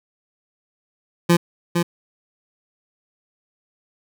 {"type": "tone with echo", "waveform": "25% pulse", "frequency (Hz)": 172, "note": "F3", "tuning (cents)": -26, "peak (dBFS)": -8, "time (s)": [1.29, 1.37], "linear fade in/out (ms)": 10, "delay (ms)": 460, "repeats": 1, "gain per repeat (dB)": -5, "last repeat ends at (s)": 1.83, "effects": []}